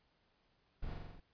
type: noise with echo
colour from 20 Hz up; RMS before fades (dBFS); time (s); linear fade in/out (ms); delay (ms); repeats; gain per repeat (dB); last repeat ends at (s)
brown; -41; 0.82-0.94; 10; 44; 6; -2; 1.204
effects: pink hiss -75 dBFS RMS until 1.33 s + resampled to 11025 Hz